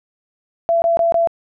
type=tone bursts; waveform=sine; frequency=673 Hz; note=E5; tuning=36 cents sharp; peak=-12 dBFS; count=4; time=0.69-1.273 s; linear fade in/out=0 ms; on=130 ms; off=21 ms; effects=none